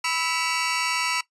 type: tone cluster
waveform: 25% pulse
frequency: 986 / 1309 / 2269 / 2758 Hz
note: B5 / E6 / C#7 / F7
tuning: -3 / -13 / +40 / -22 cents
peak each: -25 dBFS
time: 0.04-1.21 s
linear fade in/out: 5 ms
effects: noise-tail reverb RT60 0.1 s tail -17 dB re dry + resampled to 24000 Hz